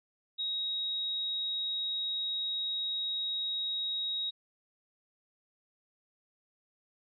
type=tone; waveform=sine; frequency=3792 Hz; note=A#7; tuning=29 cents sharp; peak=-31 dBFS; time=0.38-4.31 s; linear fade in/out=20 ms; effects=none